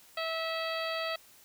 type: harmonic tone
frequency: 651 Hz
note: E5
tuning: 22 cents flat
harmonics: 1 / 2 / 3 / 4 / 5 / 6 / 7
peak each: -35 / -38 / -40 / -41 / -42 / -43 / -43 dBFS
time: 0.17-1.16 s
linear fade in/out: 5 ms
effects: white hiss -58 dBFS RMS until 1.44 s